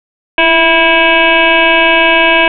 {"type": "tone with frequency modulation", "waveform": "sine", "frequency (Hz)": 1628, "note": "G#6", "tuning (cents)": -35, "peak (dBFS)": -5, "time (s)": [0.38, 2.48], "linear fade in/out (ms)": 2, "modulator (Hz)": 323, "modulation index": 3.9, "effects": []}